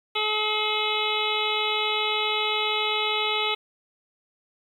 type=harmonic tone; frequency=427.4 Hz; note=G#4; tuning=50 cents sharp; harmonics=1 / 2 / 3 / 5 / 6 / 7 / 8 / 9; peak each=-31 / -31 / -31 / -31 / -31 / -31 / -31 / -31 dBFS; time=0.15-3.55 s; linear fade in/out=10 ms; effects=9-bit